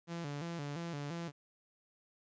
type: tone with vibrato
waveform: sawtooth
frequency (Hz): 156.3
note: D#3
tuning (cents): +8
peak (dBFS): -35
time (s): 0.07-1.32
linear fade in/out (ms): 50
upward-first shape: square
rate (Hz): 2.9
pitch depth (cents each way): 140
effects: resampled to 16000 Hz + 12-bit